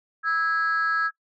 sine tone pair together, 1309.6 / 1650 Hz, E6 / G#6, -12 / -12 cents, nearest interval major third, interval 400 cents, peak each -22 dBFS, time 0.23-1.11 s, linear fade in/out 50 ms, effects noise-tail reverb RT60 0.1 s tail -19 dB re dry + tanh soft clip ceiling -17 dBFS

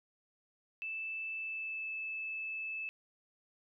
sine tone with pitch glide, 2637 to 2619 Hz, E7 to E7, 0 to -12 cents, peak -37 dBFS, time 0.82-2.89 s, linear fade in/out 0 ms, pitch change -12 cents, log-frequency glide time 1.37-1.91 s, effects none

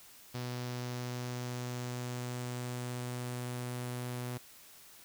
sawtooth tone with low-pass filter sweep, 123.47 Hz, B2, in tune, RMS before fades -39 dBFS, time 0.34-4.38 s, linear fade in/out 10 ms, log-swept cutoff 5200 to 12000 Hz, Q 2.1, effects white hiss -56 dBFS RMS until 5.04 s

